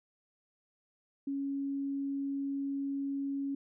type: tone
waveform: sine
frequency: 277.2 Hz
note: C#4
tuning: in tune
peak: -32 dBFS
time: 1.27-3.55 s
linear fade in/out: 5 ms
effects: none